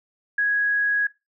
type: tone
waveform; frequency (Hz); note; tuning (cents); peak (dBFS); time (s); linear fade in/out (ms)
sine; 1661.2; G#6; 0; -18; 0.38-1.07; 5
effects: noise-tail reverb RT60 0.2 s tail -17 dB re dry